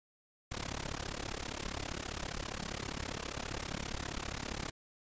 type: noise with amplitude modulation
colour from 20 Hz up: pink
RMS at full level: -36 dBFS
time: 0.51-4.71 s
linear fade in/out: 10 ms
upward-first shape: sine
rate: 35 Hz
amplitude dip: 95%
effects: resampled to 16000 Hz